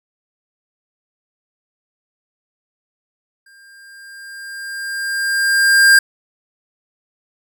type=tone with exponential growth; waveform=square; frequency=1600 Hz; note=G6; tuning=35 cents sharp; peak=-6 dBFS; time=3.46-5.99 s; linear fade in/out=5 ms; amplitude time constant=550 ms; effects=none